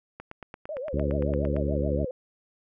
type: click train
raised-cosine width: 0.5 ms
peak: -24 dBFS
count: 13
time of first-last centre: 0.2-1.565 s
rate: 8.79 Hz
type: tone with vibrato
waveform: sine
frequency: 562 Hz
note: C#5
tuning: 24 cents sharp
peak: -31 dBFS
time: 0.69-2.11 s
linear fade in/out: 2 ms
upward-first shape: triangle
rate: 7 Hz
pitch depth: 260 cents each way
type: harmonic tone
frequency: 71.8 Hz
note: D2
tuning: 39 cents flat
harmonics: 1 / 2 / 3 / 4 / 5 / 6 / 7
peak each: -28 / -31 / -33 / -34 / -35 / -36 / -36 dBFS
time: 0.93-2.05 s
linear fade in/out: 5 ms
effects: none